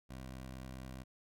15% pulse tone with vibrato, 64.7 Hz, C2, 19 cents flat, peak -39 dBFS, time 0.09-1.04 s, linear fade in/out 20 ms, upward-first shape sine, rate 9.4 Hz, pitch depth 16 cents each way, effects none

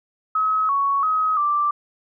sine tone with pitch steps, 1279 / 1114 / 1268 / 1175 Hz, D#6 / C#6 / D#6 / D6, +47 / +8 / +32 / +1 cents, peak -17 dBFS, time 0.35-1.71 s, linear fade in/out 5 ms, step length 340 ms, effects none

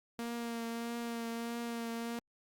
sawtooth tone with vibrato, 233.1 Hz, A#3, in tune, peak -33 dBFS, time 0.19-2.19 s, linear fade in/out 0 ms, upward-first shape triangle, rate 1.6 Hz, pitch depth 23 cents each way, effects Opus 48 kbps

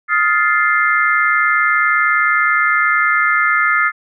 sine chord, F dominant seventh, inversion third, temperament just, 1257.2 / 1396.9 / 1746.1 / 2095 Hz, Eb6 / F6 / A6 / C7, +18 / 0 / -14 / +2 cents, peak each -17 dBFS, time 0.08-3.92 s, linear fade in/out 50 ms, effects none

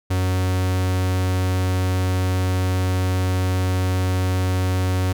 45% pulse tone, 92.5 Hz, F#2, in tune, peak -18 dBFS, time 0.1-5.13 s, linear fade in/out 10 ms, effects none

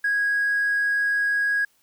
sine tone with hard clipping, 1651 Hz, G#6, 11 cents flat, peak -20 dBFS, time 0.04-1.65 s, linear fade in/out 5 ms, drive 1 dB, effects white hiss -64 dBFS RMS until 1.82 s

